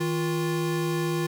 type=tone pair together; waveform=square; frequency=159.09 / 349.2 Hz; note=D#3 / F4; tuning=+39 / 0 cents; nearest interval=octave + major second; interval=1361 cents; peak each=-28 dBFS; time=0-1.27 s; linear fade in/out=10 ms; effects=none